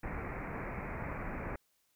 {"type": "low-pass noise", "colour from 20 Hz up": "pink", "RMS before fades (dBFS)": -40, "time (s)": [0.03, 1.56], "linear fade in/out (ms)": 5, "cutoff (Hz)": 2400, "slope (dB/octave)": 96, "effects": ["white hiss -75 dBFS RMS until 1.95 s"]}